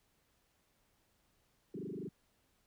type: tone with frequency modulation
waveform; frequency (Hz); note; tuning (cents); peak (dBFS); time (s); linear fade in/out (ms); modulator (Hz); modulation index
sine; 286.6; D4; -42; -40; 1.74-2.09; 5; 24.9; 5.3
effects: pink hiss -75 dBFS RMS until 2.66 s